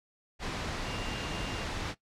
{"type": "tone in noise", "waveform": "sine", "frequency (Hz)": 2794, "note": "F7", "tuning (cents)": 0, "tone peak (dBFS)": -43, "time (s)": [0.84, 1.67], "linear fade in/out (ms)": 50, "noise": "pink", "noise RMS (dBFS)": -35, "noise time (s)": [0.39, 1.95], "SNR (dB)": -11, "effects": ["noise-tail reverb RT60 0.1 s tail -17 dB re dry", "low-pass 5000 Hz 12 dB/octave"]}